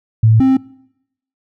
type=tone pair in turn; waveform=sine / triangle; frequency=111 / 264 Hz; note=A2 / C4; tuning=+16 / +16 cents; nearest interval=octave + minor third; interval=1500 cents; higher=second; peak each=-6 dBFS; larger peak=neither; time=0.23-0.4 / 0.4-0.57 s; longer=neither; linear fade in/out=5 ms; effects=noise-tail reverb RT60 0.8 s tail -23 dB re dry